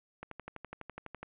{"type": "click train", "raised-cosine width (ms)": 0.5, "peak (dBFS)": -27, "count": 13, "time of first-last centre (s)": [0.23, 1.23], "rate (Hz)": 12, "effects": ["resampled to 8000 Hz", "11-bit"]}